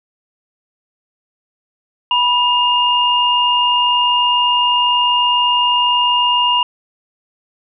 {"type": "tone pair together", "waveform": "sine", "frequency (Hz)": [979, 2826], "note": ["B5", "F7"], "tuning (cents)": [-15, 20], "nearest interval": "octave + tritone", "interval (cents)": 1835, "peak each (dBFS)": -14, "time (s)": [2.11, 6.63], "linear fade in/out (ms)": 2, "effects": []}